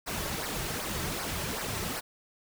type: noise with flanger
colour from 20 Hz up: pink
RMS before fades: -34 dBFS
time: 0.06-2.01 s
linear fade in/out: 20 ms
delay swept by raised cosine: 0.28 to 4.18 ms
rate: 2.6 Hz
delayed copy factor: -0.7
effects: none